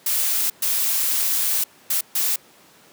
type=noise bursts at uneven times; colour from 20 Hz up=blue; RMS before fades=-21 dBFS; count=4; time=0.06-0.5 / 0.62-1.64 / 1.9-2.01 / 2.15-2.36 s; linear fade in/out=5 ms; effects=pink hiss -51 dBFS RMS until 2.92 s + high-pass 200 Hz 12 dB/octave